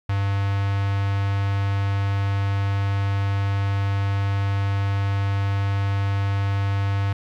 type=tone with notch filter; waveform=square; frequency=99.3 Hz; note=G2; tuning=23 cents sharp; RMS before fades=-22 dBFS; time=0.09-7.13 s; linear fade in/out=5 ms; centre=370 Hz; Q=0.73; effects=low-pass 3000 Hz 12 dB/octave + 10-bit

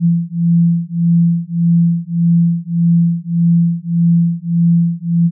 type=beating tone pair; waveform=sine; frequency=168.7 / 170.4 Hz; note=E3 / F3; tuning=+40 / -42 cents; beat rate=1.7 Hz; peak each=-13 dBFS; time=0-5.31 s; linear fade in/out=50 ms; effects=none

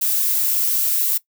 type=noise with high-pass filter sweep; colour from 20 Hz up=violet; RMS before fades=-19 dBFS; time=0.01-1.18 s; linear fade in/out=10 ms; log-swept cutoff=380 to 220 Hz; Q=3.3; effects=noise-tail reverb RT60 0.1 s tail -19 dB re dry

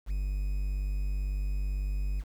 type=tone with quantisation; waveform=triangle; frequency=49 Hz; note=G1; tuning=in tune; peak=-26 dBFS; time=0.06-2.24 s; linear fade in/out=50 ms; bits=9; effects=none

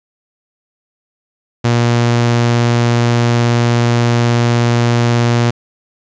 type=tone; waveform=sawtooth; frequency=118.9 Hz; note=A#2; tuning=35 cents sharp; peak=-6 dBFS; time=1.64-5.51 s; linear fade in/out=10 ms; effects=resampled to 16000 Hz + 8-bit

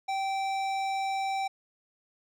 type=tone with hard clipping; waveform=sine; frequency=777 Hz; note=G5; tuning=16 cents flat; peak=-30 dBFS; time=0.08-1.48 s; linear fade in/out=10 ms; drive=14 dB; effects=none

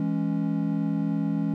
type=chord; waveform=triangle; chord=C# minor; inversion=first; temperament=equal; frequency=164.81 / 207.7 / 277.2 Hz; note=E3 / G#3 / C#4; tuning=0 / 0 / 0 cents; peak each=-26 dBFS; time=0-1.54 s; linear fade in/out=2 ms; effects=none

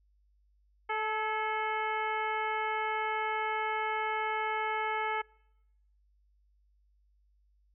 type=harmonic tone with a mistuned harmonic; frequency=435.2 Hz; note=A4; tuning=19 cents flat; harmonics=1 / 2 / 3 / 4 / 5 / 6 / 7; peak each=-38 / -33 / -37 / -40 / -37 / -50 / -49 dBFS; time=0.89-5.22 s; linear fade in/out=10 ms; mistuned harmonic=4; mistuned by=-48 cents; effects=noise-tail reverb RT60 0.9 s tail -26 dB re dry + added 50 Hz sine -65 dBFS peak until 7.74 s

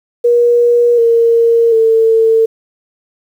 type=tone with pitch steps; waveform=sine; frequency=477.9 / 463.2 / 449 Hz; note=A#4 / A#4 / A4; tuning=+43 / -11 / +35 cents; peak=-6 dBFS; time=0.24-2.46 s; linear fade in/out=10 ms; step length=740 ms; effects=7-bit

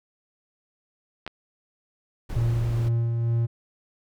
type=clicks; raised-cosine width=0.3 ms; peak=-19 dBFS; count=2; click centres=1.265 / 1.277 s
type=noise; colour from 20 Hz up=brown; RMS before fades=-32 dBFS; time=2.29-2.89 s; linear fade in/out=10 ms
type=tone with tremolo; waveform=triangle; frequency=116.54 Hz; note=A#2; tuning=in tune; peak=-18 dBFS; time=2.35-3.47 s; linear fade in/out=20 ms; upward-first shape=sine; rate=2.2 Hz; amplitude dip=30%
effects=none

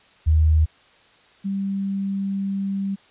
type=tone pair in turn; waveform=sine; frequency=78.3 / 196.17 Hz; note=D#2 / G3; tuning=+11 / +2 cents; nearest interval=octave + major third; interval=1591 cents; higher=second; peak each=-13 / -22 dBFS; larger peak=first; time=0.26-0.66 / 1.44-2.96 s; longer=second; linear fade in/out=20 ms; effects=white hiss -54 dBFS RMS until 3.1 s + resampled to 8000 Hz

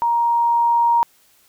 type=tone with level ramp; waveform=sine; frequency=939 Hz; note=A#5; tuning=12 cents sharp; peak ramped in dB=-15 to -12 dBFS; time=0.02-1.03 s; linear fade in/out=0 ms; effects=white hiss -56 dBFS RMS until 1.48 s

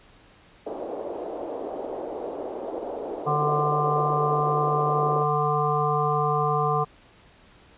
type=band-pass noise; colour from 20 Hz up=pink; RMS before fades=-33 dBFS; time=0.66-5.24 s; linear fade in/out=10 ms; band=360 to 700 Hz; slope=24 dB/octave
type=harmonic tone; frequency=148.6 Hz; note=D3; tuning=21 cents sharp; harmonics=1 / 3 / 5 / 7 / 8; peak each=-27 / -27 / -27 / -27 / -27 dBFS; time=3.26-6.85 s; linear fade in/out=20 ms
effects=pink hiss -54 dBFS RMS until 7.77 s + resampled to 8000 Hz

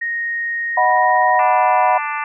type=tone; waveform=sine; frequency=1864.7 Hz; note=A#6; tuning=in tune; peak=-19 dBFS; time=0.01-1.4 s; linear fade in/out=10 ms
type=chord; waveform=sine; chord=B major; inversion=first; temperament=equal with one note detuned; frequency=622.3 / 740 / 980.4 Hz; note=D#5 / F#5 / B5; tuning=0 / 0 / -13 cents; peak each=-21 / -15 / -15 dBFS; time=0.77-1.98 s; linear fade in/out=5 ms
type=harmonic tone; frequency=294.5 Hz; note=D4; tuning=5 cents sharp; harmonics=3 / 4 / 5 / 6 / 7 / 8 / 9; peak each=-25 / -25 / -30 / -29 / -29 / -32 / -32 dBFS; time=1.39-2.24 s; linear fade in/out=2 ms
effects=none

